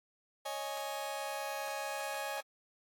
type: chord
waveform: sawtooth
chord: C# suspended second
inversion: none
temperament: just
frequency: 554.4 / 623.7 / 831.5 Hz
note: C#5 / D#5 / G#5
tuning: 0 / +4 / +2 cents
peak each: -38 / -39 / -36 dBFS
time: 0.45-2.41 s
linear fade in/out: 10 ms
effects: AAC 64 kbps